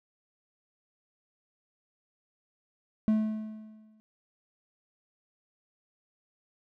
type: tone with exponential decay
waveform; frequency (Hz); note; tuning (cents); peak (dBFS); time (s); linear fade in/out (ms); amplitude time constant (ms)
triangle; 216.6; A3; -27; -18; 3.08-4; 0; 200
effects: none